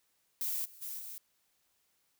violet noise with level steps, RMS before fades -35 / -55 / -41 / -45 dBFS, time 0.41-1.18 s, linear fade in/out 0 ms, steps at 0.64 / 0.81 / 0.98 s, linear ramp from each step 20 ms, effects white hiss -75 dBFS RMS until 2.19 s

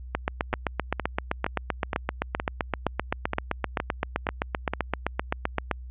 two click trains, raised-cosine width 0.5 ms, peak -9 / -11 dBFS, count 44 / 10, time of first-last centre 0.15-5.713 / 0.53-4.736 s, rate 7.73 / 2.14 Hz, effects added 62 Hz sine -37 dBFS peak until 5.9 s + resampled to 8000 Hz

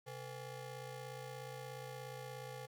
25% pulse ring-modulated tone, 319.1 Hz, D#4, 44 cents sharp, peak -39 dBFS, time 0.06-2.67 s, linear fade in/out 20 ms, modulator 188 Hz, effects none

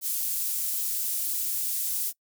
pink high-pass noise, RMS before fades -29 dBFS, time 0.01-2.13 s, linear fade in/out 50 ms, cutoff 11000 Hz, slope 12 dB/octave, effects noise-tail reverb RT60 0.1 s tail -23 dB re dry

